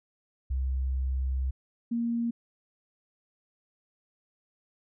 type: tone pair in turn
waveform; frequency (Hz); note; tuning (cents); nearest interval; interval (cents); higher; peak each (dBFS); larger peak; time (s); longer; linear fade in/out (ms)
sine; 65.41 / 234; C2 / A#3; 0 / +7; octave + minor seventh; 2207; second; -26; neither; 0.5-1.51 / 1.91-2.31; first; 10
effects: none